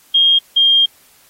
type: tone pair in turn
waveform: sine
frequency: 3235 / 3213 Hz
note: G#7 / G7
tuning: -46 / +42 cents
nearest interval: unison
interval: 12 cents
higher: first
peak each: -8 dBFS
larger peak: neither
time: 0.14-0.39 / 0.56-0.86 s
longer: second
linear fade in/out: 10 ms
effects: white hiss -50 dBFS RMS until 1.29 s + AAC 48 kbps